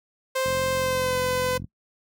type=tone with pitch glide; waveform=sawtooth; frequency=523.3 to 506.6 Hz; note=C5 to B4; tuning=0 to +44 cents; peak=-19 dBFS; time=0.35-1.58 s; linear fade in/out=10 ms; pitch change=-56 cents; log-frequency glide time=0.73-1.19 s
type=click train; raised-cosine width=5 ms; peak=-21 dBFS; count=54; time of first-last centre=0.46-1.643 s; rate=44.8 Hz
effects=noise-tail reverb RT60 0.1 s tail -22 dB re dry + high-pass 80 Hz 12 dB/octave